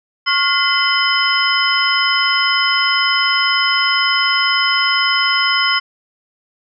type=tone cluster; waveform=sine; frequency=1096 / 1417 / 2045 / 3042 / 5120 Hz; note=C#6 / F6 / C7 / F#7 / D#8; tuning=-20 / +25 / -40 / +47 / +49 cents; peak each=-19 dBFS; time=0.26-5.8 s; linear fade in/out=20 ms; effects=none